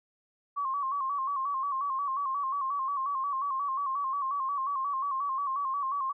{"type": "tone with vibrato", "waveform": "sine", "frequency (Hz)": 1100, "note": "C#6", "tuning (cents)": -14, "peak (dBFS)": -28, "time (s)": [0.56, 6.13], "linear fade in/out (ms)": 20, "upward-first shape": "square", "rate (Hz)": 5.6, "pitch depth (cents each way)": 63, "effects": []}